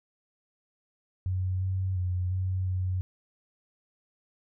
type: tone with pitch steps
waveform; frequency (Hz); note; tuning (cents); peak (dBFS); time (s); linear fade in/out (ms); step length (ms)
sine; 92.7 / 94.2 / 90.6 / 93.2 / 92.3; F#2 / F#2 / F#2 / F#2 / F#2; +4 / +32 / -36 / +13 / -4; -26; 1.26-3.01; 0; 350
effects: none